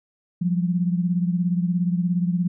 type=beating tone pair; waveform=sine; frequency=174.61 / 191.61 Hz; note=F3 / G3; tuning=0 / -39 cents; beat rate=17 Hz; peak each=-20 / -26 dBFS; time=0.41-2.48 s; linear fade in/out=10 ms; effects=none